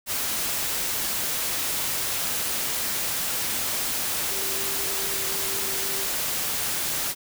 sine tone in noise, 390.6 Hz, G4, 6 cents flat, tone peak -38 dBFS, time 4.28-6.08 s, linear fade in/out 50 ms, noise white, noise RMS -27 dBFS, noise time 0.06-7.15 s, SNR -14 dB, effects none

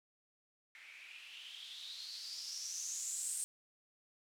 violet noise with low-pass filter sweep, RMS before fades -45 dBFS, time 0.75-3.44 s, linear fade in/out 0 ms, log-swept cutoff 2100 to 8700 Hz, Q 6.6, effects none

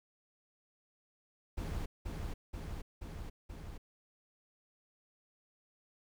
brown noise with echo, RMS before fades -38 dBFS, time 1.57-1.86 s, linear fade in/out 10 ms, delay 480 ms, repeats 4, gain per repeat -2 dB, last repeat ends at 3.78 s, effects none

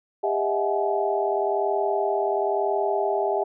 sine tone cluster, 400.6 / 627 / 668 / 747 / 848 Hz, G4 / D#5 / E5 / F#5 / G#5, +38 / +13 / +23 / +16 / +36 cents, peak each -25 / -28 / -28 / -29 / -29 dBFS, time 0.23-3.44 s, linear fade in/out 10 ms, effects none

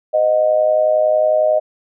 sine tone with amplitude modulation, 620 Hz, D#5, 6 cents flat, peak -8 dBFS, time 0.13-1.6 s, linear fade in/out 20 ms, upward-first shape sine, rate 111 Hz, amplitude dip 70%, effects none

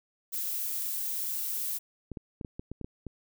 violet noise, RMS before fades -33 dBFS, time 0.32-1.79 s, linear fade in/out 20 ms
clicks, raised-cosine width 3 ms, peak -25 dBFS, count 9, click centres 2.117 / 2.172 / 2.412 / 2.448 / 2.595 / 2.716 / 2.813 / 2.845 / 3.067 s
effects none

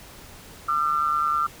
sine tone pair together, 1203 / 1352.5 Hz, D6 / E6, +41 / +44 cents, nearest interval major second, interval 203 cents, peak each -23 dBFS, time 0.68-1.47 s, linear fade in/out 10 ms, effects pink hiss -45 dBFS RMS until 1.6 s

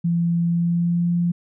sine tone with pitch glide, 170.1 to 173.07 Hz, F3 to F3, -45 to -15 cents, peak -17 dBFS, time 0.04-1.32 s, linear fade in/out 10 ms, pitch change +30 cents, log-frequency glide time 0.45-1.12 s, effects none

